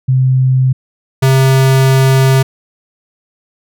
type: tone pair in turn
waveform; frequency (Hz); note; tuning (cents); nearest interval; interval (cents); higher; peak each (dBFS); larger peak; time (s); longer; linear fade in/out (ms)
sine / square; 130 / 133.12; C3 / C3; -11 / +30; unison; 41; second; -7; neither; 0.08-0.73 / 1.22-2.43; second; 10
effects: none